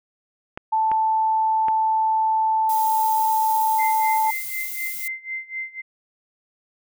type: clicks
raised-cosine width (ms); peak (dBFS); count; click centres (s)
0.5; -16; 3; 0.575 / 0.916 / 1.684
type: tone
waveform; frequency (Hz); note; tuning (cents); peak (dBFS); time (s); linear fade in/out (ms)
sine; 880; A5; 0; -17; 0.72-4.31; 10
type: noise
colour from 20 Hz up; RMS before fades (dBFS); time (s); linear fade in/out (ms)
violet; -31; 2.69-5.08; 5
type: tone with tremolo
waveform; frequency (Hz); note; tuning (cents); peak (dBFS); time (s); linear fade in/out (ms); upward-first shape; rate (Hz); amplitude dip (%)
sine; 2079; C7; -12; -25; 3.78-5.82; 20; sine; 4; 90
effects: none